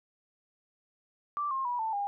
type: tone with pitch steps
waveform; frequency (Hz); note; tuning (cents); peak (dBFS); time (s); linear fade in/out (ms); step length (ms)
sine; 1170 / 1066.7 / 972.5 / 886.7 / 808.4; D6 / C6 / B5 / A5 / G#5; -7 / +33 / -27 / +13 / -47; -29; 1.37-2.07; 0; 140
effects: none